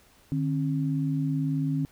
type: tone pair together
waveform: sine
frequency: 151.3 / 269.6 Hz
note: D#3 / C#4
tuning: -48 / -48 cents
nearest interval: minor seventh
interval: 1000 cents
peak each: -26 / -28 dBFS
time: 0.32-1.85 s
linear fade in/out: 0 ms
effects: pink hiss -59 dBFS RMS until 1.91 s